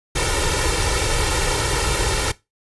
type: noise with comb filter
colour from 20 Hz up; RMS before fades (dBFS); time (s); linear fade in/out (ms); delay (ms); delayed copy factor
pink; -20; 0.15-2.32; 10; 2.2; +0.8
effects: noise-tail reverb RT60 0.2 s tail -18 dB re dry + resampled to 24000 Hz